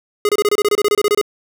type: tone bursts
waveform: square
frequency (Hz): 415.3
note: G#4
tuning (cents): 0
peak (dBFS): -12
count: 15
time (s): 0.25-1.214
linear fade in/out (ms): 2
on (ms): 40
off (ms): 26
effects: none